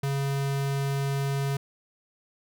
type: tone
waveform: square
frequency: 138.59 Hz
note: C#3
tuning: in tune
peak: -26 dBFS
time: 0.03-1.57 s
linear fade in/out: 5 ms
effects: none